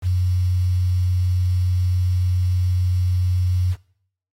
sine tone with quantisation, 90.7 Hz, F#2, 34 cents flat, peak -16 dBFS, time 0.02-3.76 s, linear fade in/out 50 ms, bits 7, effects noise-tail reverb RT60 0.6 s tail -20 dB re dry + AAC 48 kbps

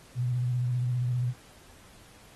sine tone with vibrato, 123.47 Hz, B2, in tune, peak -25 dBFS, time 0.15-1.34 s, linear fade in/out 50 ms, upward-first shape sine, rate 15 Hz, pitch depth 39 cents each way, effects pink hiss -55 dBFS RMS until 2.35 s + AAC 32 kbps

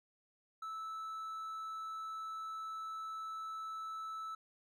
triangle tone, 1311 Hz, E6, 10 cents flat, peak -39 dBFS, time 0.62-4.35 s, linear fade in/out 5 ms, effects none

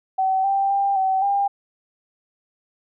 sine tone with pitch steps, 762 / 786 / 794 / 763 / 800 Hz, G5 / G5 / G5 / G5 / G5, -49 / +4 / +22 / -47 / +35 cents, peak -17 dBFS, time 0.18-1.48 s, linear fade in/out 10 ms, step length 260 ms, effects none

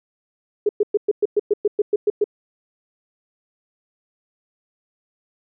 sine tone bursts, 415.3 Hz, G#4, in tune, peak -13 dBFS, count 12, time 0.66-2.242 s, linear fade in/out 5 ms, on 31 ms, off 110 ms, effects none

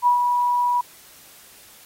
sine tone with ADSR envelope, 974 Hz, B5, 24 cents flat, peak -12 dBFS, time 0.02-0.81 s, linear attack 47 ms, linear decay 110 ms, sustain -5 dB, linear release 5 ms, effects white hiss -48 dBFS RMS until 1.85 s + AAC 48 kbps

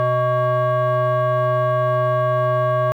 sine tone with frequency modulation, 623 Hz, D#5, 2 cents sharp, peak -14 dBFS, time 0-2.92 s, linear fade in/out 0 ms, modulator 498 Hz, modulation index 1.1, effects tanh soft clip ceiling -12 dBFS + 9-bit

